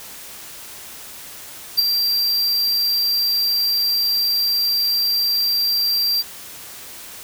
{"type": "tone with ADSR envelope", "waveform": "square", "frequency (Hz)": 4719, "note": "D8", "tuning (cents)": 7, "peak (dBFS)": -10, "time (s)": [1.77, 6.23], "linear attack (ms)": 22, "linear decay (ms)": 13, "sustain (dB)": -7, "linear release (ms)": 28, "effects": ["white hiss -37 dBFS RMS until 7.23 s"]}